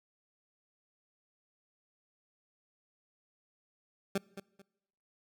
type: tone with echo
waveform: 20% pulse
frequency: 196.5 Hz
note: G3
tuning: 4 cents sharp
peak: -24 dBFS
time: 4.15-4.18 s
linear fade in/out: 5 ms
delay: 220 ms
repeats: 2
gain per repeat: -12 dB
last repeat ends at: 4.62 s
effects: noise-tail reverb RT60 1.0 s tail -25 dB re dry